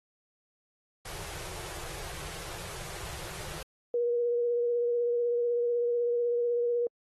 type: band-stop noise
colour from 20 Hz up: pink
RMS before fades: -41 dBFS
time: 1.05-3.63 s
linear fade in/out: 5 ms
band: 180 to 320 Hz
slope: 96 dB/octave
type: tone with vibrato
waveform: sine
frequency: 478.1 Hz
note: A#4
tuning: 44 cents sharp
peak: -25 dBFS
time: 3.94-6.87 s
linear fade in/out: 2 ms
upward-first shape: sine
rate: 16 Hz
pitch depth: 18 cents each way
effects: AAC 32 kbps